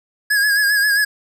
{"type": "tone with vibrato", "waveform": "square", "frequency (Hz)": 1661.2, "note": "G#6", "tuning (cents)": 0, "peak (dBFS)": -14, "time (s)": [0.3, 1.05], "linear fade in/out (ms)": 10, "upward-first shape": "sine", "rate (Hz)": 7.5, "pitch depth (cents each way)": 51, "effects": []}